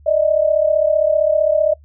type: tone pair together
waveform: sine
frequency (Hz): 594.6 / 630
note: D5 / D#5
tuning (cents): +21 / +21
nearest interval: minor second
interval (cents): 100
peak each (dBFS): -15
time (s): 0.06-1.74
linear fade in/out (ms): 10
effects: noise-tail reverb RT60 0.1 s tail -20 dB re dry + added 73 Hz sine -43 dBFS peak until 1.84 s